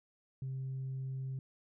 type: tone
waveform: sine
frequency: 132.4 Hz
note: C3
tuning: 21 cents sharp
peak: -35 dBFS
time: 0.42-1.39 s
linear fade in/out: 2 ms
effects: tanh soft clip ceiling -34 dBFS